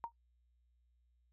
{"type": "tone with exponential decay", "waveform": "sine", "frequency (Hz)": 932.3, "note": "A#5", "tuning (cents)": 0, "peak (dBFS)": -33, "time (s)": [0.04, 0.12], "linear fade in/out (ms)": 0, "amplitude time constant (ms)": 16, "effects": ["noise-tail reverb RT60 0.1 s tail -18 dB re dry", "added 60 Hz sine -70 dBFS peak until 1.32 s"]}